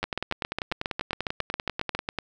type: two click trains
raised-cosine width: 0.3 ms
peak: -12 / -11 dBFS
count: 23 / 15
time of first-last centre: 0.03-2.187 / 0.04-1.95 s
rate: 10.2 / 7.33 Hz
effects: none